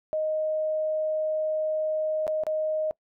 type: tone with dropouts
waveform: sine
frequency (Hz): 622.3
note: D#5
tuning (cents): 0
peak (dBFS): -24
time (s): 0.13-2.91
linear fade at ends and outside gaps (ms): 0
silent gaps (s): 2.268-2.278 / 2.436-2.467
effects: noise-tail reverb RT60 0.1 s tail -24 dB re dry